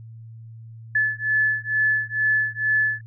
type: beating tone pair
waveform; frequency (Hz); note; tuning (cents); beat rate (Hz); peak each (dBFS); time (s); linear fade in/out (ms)
sine; 1728 / 1730.2; A6 / A6; -32 / -30; 2.2; -22; 0.95-3.01; 5
effects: added 113 Hz sine -38 dBFS peak until 3.06 s